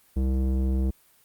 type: tone with low-pass filter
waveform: square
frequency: 65.41 Hz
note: C2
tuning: in tune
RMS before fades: -24 dBFS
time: 0.16-0.91 s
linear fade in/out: 10 ms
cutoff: 350 Hz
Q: 1.1
effects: white hiss -60 dBFS RMS until 1.24 s + Opus 32 kbps